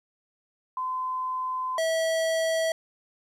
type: tone pair in turn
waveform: sine / square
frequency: 1025 / 649.7 Hz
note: C6 / E5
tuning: -36 / -25 cents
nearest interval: minor sixth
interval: 789 cents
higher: first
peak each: -27 / -24 dBFS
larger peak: second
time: 0.77-1.78 / 1.78-2.72 s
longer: first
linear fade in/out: 2 ms
effects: low-pass 12000 Hz 12 dB/octave + 11-bit